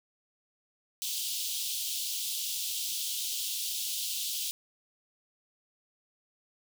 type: high-pass noise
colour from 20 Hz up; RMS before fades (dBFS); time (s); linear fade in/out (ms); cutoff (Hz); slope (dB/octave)
pink; -34; 1.02-4.51; 0; 3000; 48
effects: none